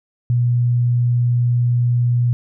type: tone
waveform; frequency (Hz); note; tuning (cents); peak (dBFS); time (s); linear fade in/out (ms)
sine; 121.2; B2; -32; -13; 0.3-2.33; 0
effects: none